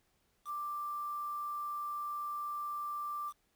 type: tone with quantisation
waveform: sine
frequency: 1179 Hz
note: D6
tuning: 6 cents sharp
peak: -36 dBFS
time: 0.45-3.33 s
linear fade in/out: 50 ms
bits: 9
effects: pink hiss -75 dBFS RMS until 3.55 s